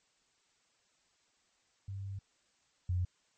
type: tone pair in turn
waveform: sine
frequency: 98 / 89.9 Hz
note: G2 / F#2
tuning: 0 / -49 cents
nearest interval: minor second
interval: 149 cents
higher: first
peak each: -38 / -29 dBFS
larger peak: second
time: 1.88-2.19 / 2.89-3.05 s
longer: first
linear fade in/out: 5 ms
effects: white hiss -73 dBFS RMS until 3.37 s + MP3 32 kbps